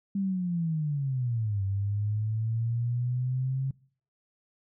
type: linear two-way sweep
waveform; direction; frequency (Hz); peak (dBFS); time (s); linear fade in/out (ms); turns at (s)
sine; down then up; 199.7 to 96.7 to 135; -26; 0.15-3.71; 5; 1.63
effects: noise-tail reverb RT60 0.5 s tail -23 dB re dry